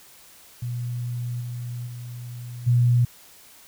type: tone with level steps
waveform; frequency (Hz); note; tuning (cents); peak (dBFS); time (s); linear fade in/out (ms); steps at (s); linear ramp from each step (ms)
sine; 121.2; B2; -32; -26 / -29 / -33 / -15; 0.62-3.05; 5; 1.4 / 1.86 / 2.66; 20
effects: white hiss -50 dBFS RMS until 3.67 s